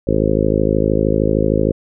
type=harmonic tone; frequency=53.1 Hz; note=G#1; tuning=39 cents sharp; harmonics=1 / 2 / 3 / 4 / 5 / 6 / 7 / 8 / 9 / 10; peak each=-22 / -22 / -22 / -22 / -22 / -22 / -22 / -22 / -22 / -22 dBFS; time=0.07-1.72 s; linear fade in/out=5 ms; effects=none